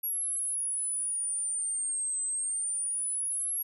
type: exponential two-way sweep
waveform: sine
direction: down then up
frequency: 11390 to 8130 to 11390 Hz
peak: -29 dBFS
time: 0.03-3.63 s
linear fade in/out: 10 ms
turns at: 2.23 s
effects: none